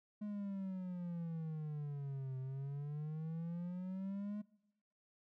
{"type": "exponential two-way sweep", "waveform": "triangle", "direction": "down then up", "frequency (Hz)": [211, 129.8, 211], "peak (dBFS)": -38, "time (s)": [0.21, 4.42], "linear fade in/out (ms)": 10, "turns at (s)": 2.38, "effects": ["noise-tail reverb RT60 1.0 s tail -23 dB re dry"]}